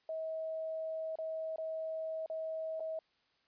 sine tone with dropouts, 640 Hz, D#5, 49 cents sharp, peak -36 dBFS, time 0.09-2.99 s, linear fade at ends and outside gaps 2 ms, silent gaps 1.156-1.186 / 1.56-1.582 / 2.261-2.299 / 2.797-2.804 s, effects white hiss -74 dBFS RMS until 3.47 s + resampled to 11025 Hz

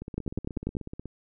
two click trains, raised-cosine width 3 ms, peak -24 / -16 dBFS, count 18 / 7, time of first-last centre 0.02-1.057 / 0.18-0.768 s, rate 16.4 / 10.2 Hz, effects none

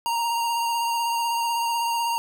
square tone with vibrato, 932.3 Hz, A#5, in tune, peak -23 dBFS, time 0.06-2.18 s, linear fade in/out 0 ms, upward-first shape triangle, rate 16 Hz, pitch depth 23 cents each way, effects none

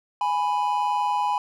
triangle tone pair together, 830.1 / 991 Hz, G#5 / B5, -1 / +6 cents, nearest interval minor third, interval 307 cents, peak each -22 dBFS, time 0.21-1.38 s, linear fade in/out 2 ms, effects none

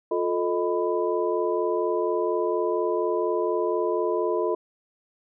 sine tone cluster, 354.8 / 439 / 624 / 997 Hz, F4 / A4 / D#5 / B5, +27 / -4 / +5 / +16 cents, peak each -26 / -26 / -29 / -31 dBFS, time 0.11-4.55 s, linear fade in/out 5 ms, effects none

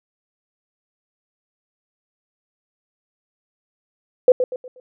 sine tone with echo, 505 Hz, B4, 39 cents sharp, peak -6 dBFS, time 4.28-4.32 s, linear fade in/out 2 ms, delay 120 ms, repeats 4, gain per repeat -9 dB, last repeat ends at 4.8 s, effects none

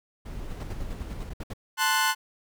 brown noise, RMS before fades -37 dBFS, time 0.25-1.3 s, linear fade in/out 10 ms
brown noise bursts, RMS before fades -34 dBFS, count 11, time 0.5-1.535 s, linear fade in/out 5 ms, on 35 ms, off 65 ms
sawtooth chord, F# diminished, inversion first, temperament equal, 880 / 1046.5 / 1480 Hz, A5 / C6 / F#6, 0 / 0 / 0 cents, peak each -23 / -23 / -22 dBFS, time 1.77-2.15 s, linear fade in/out 50 ms
effects none

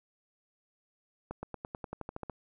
accelerating click train, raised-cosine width 1 ms, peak -24 dBFS, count 12, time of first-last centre 1.31-2.297 s, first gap 120 ms, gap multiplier 0.94, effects none

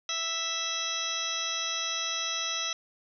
harmonic tone with a mistuned harmonic, 659.3 Hz, E5, in tune, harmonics 1 / 2 / 3 / 4 / 5 / 6 / 8 / 9, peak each -45 / -38 / -41 / -39 / -36 / -35 / -38 / -36 dBFS, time 0.09-2.73 s, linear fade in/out 2 ms, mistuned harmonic 6, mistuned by -17 cents, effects none

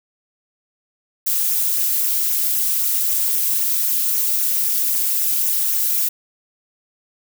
violet noise with flanger, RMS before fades -19 dBFS, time 1.26-6.09 s, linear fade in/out 10 ms, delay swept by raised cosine 0.22 to 4.12 ms, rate 3.8 Hz, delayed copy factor -0.8, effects none

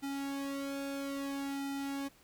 sawtooth tone with flanger, 277.2 Hz, C#4, in tune, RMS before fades -38 dBFS, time 0.02-2.09 s, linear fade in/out 20 ms, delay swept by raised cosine 1.8 to 2.61 ms, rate 0.6 Hz, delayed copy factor -0.85, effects pink hiss -63 dBFS RMS until 2.23 s

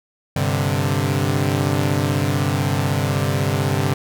sawtooth chord, G suspended fourth, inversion none, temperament equal, 98 / 130.81 / 146.83 Hz, G2 / C3 / D3, 0 / 0 / 0 cents, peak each -18 dBFS, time 0.36-3.94 s, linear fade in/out 5 ms, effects none

